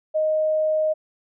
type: tone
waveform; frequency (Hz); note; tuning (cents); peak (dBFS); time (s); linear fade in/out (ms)
sine; 622.3; D#5; 0; -18; 0.14-0.94; 20
effects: none